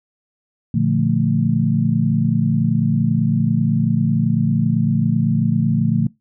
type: chord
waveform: sine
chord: Bb major seventh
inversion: none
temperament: equal with one note detuned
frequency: 116.54 / 146.83 / 174.61 / 222.3 Hz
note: Bb2 / D3 / F3 / A3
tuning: 0 / 0 / 0 / +18 cents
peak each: -21 / -19 / -20 / -19 dBFS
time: 0.74-6.07 s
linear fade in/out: 5 ms
effects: noise-tail reverb RT60 0.2 s tail -23 dB re dry